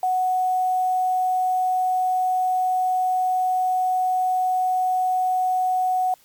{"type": "tone with quantisation", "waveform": "sine", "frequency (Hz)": 740, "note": "F#5", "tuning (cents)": 0, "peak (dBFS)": -18, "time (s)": [0.03, 6.14], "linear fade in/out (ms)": 2, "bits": 7, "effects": ["white hiss -56 dBFS RMS until 6.24 s", "MP3 96 kbps"]}